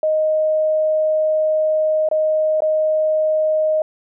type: tone with dropouts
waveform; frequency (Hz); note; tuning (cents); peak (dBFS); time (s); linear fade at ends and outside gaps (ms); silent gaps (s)
sine; 622.3; D#5; 0; -14; 0.03-3.82; 2; 2.088-2.113 / 2.605-2.62
effects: none